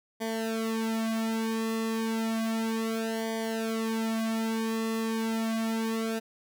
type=tone with flanger; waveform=sawtooth; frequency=224 Hz; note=A3; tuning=31 cents sharp; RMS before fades=-30 dBFS; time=0.2-6.2 s; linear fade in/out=20 ms; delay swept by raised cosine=0.75 to 3.15 ms; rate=0.32 Hz; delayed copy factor=-0.95; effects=none